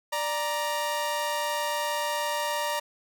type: tone pair together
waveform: sawtooth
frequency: 590 / 936.6 Hz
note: D5 / A#5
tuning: +8 / +8 cents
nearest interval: minor sixth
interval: 800 cents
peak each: -27 / -25 dBFS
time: 0.12-2.8 s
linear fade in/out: 10 ms
effects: none